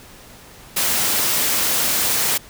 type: high-pass noise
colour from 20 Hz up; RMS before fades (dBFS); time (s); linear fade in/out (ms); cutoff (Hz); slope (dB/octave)
white; -19; 0.76-2.38; 10; 110; 12
effects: pink hiss -43 dBFS RMS until 2.49 s